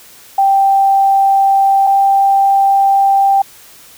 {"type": "tone pair in turn", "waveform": "sine", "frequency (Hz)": [784, 787], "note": ["G5", "G5"], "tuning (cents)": [0, 7], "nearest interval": "unison", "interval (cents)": 7, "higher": "second", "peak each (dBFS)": -7, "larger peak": "neither", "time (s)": [[0.38, 1.87], [1.87, 3.42]], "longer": "second", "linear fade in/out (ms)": 5, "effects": ["white hiss -40 dBFS RMS until 3.97 s"]}